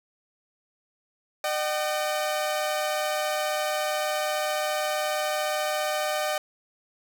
sawtooth tone pair together, 606.7 / 762 Hz, D#5 / G5, -44 / -49 cents, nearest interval major third, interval 395 cents, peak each -23 / -26 dBFS, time 1.44-6.38 s, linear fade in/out 2 ms, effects none

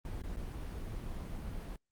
brown noise with dropouts, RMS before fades -40 dBFS, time 0.05-1.76 s, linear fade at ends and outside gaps 2 ms, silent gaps 0.219-0.237 / 0.364-0.369 s, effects Opus 24 kbps

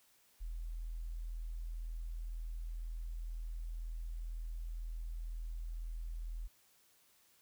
sine tone, 41 Hz, E1, 9 cents flat, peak -39 dBFS, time 0.4-6.48 s, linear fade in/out 20 ms, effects white hiss -69 dBFS RMS until 7.41 s

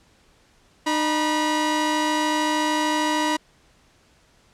sawtooth tone pair together, 304.7 / 967.4 Hz, D#4 / B5, -36 / -36 cents, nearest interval octave + minor sixth, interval 2000 cents, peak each -19 dBFS, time 0.86-3.37 s, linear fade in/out 10 ms, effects pink hiss -58 dBFS RMS until 4.53 s + low-pass 8000 Hz 12 dB/octave

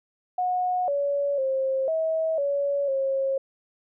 sine tone with pitch steps, 728 / 567 / 532 / 643 / 565 / 540 Hz, F#5 / C#5 / C5 / E5 / C#5 / C#5, -28 / +39 / +29 / -43 / +33 / -45 cents, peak -22 dBFS, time 0.38-3.38 s, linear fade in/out 5 ms, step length 500 ms, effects none

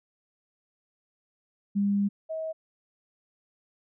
sine tone pair in turn, 201.2 / 638.8 Hz, G3 / D#5, +45 / +45 cents, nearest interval octave + minor sixth, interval 2000 cents, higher second, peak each -22 / -30 dBFS, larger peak first, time 1.75-2.09 / 2.29-2.53 s, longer first, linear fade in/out 20 ms, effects none

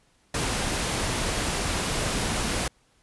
sine tone in noise, 223.1 Hz, A3, 24 cents sharp, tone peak -36 dBFS, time 2.3-2.52 s, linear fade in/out 5 ms, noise pink, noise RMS -27 dBFS, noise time 0.34-2.68 s, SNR -12 dB, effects pink hiss -64 dBFS RMS until 3.02 s + resampled to 24000 Hz

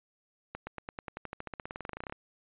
accelerating click train, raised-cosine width 0.5 ms, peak -23 dBFS, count 26, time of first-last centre 0.55-2.124 s, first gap 120 ms, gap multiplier 0.94, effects resampled to 8000 Hz

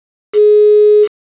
sine tone with quantisation, 420 Hz, G#4, 19 cents sharp, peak -4 dBFS, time 0.33-1.08 s, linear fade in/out 50 ms, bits 4, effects resampled to 8000 Hz

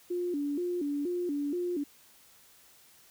sine tone with vibrato, 319.1 Hz, D#4, 44 cents sharp, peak -29 dBFS, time 0.1-1.84 s, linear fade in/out 10 ms, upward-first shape square, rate 2.1 Hz, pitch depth 180 cents each way, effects white hiss -59 dBFS RMS until 3.1 s

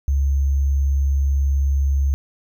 sine tone with sample-and-hold, 69.3 Hz, C#2, in tune, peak -15 dBFS, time 0.08-2.14 s, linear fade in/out 0 ms, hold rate 6300 Hz, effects none

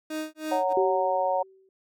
30% pulse tone with tremolo, 311.1 Hz, D#4, in tune, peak -26 dBFS, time 0.1-0.73 s, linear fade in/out 5 ms, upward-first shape sine, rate 3.1 Hz, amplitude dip 100%
harmonic tone, 185 Hz, F#3, in tune, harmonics 3 / 4 / 5, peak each -26 / -27 / -28 dBFS, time 0.51-1.43 s, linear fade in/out 10 ms
sine tone with exponential decay, 382.3 Hz, G4, 43 cents flat, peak -20 dBFS, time 0.77-1.69 s, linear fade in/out 2 ms, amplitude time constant 200 ms
effects none

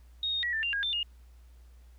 sine tone with pitch steps, 3733 / 3706 / 1924 / 1779 / 2784 / 1632 / 3566 / 2849 Hz, A#7 / A#7 / B6 / A6 / F7 / G#6 / A7 / F7, +2 / -11 / -46 / +19 / -6 / -31 / +22 / +34 cents, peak -28 dBFS, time 0.23-1.03 s, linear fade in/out 2 ms, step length 100 ms, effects added 60 Hz sine -51 dBFS peak until 1.98 s + pink hiss -68 dBFS RMS until 1.98 s

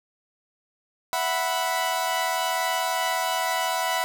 sawtooth chord, E suspended second, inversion none, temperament equal, 659.3 / 740 / 987.8 Hz, E5 / F#5 / B5, 0 / 0 / 0 cents, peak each -26 / -24 / -23 dBFS, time 1.13-4.04 s, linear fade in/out 0 ms, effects none

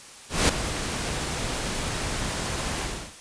pink noise with ADSR envelope, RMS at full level -18 dBFS, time 0.29-3.15 s, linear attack 200 ms, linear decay 5 ms, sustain -11 dB, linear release 340 ms, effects white hiss -45 dBFS RMS until 3.2 s + resampled to 22050 Hz

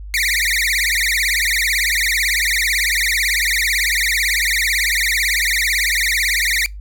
sawtooth tone with vibrato, 2073 Hz, C7, 17 cents flat, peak -12 dBFS, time 0.14-6.66 s, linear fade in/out 0 ms, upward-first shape triangle, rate 18 Hz, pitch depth 280 cents each way, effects noise-tail reverb RT60 0.2 s tail -25 dB re dry + added 50 Hz sine -29 dBFS peak until 6.8 s

